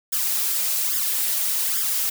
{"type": "noise with flanger", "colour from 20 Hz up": "blue", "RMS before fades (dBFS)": -23, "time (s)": [0.12, 2.1], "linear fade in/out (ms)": 10, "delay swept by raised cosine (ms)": [0.58, 5.28], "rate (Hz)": 1.2, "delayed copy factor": 1, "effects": []}